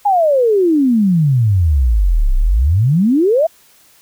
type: exponential two-way sweep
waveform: sine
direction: down then up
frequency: 842 to 30.39 to 683 Hz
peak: -9 dBFS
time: 0.05-3.47 s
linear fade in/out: 10 ms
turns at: 2.35 s
effects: white hiss -49 dBFS RMS until 4.01 s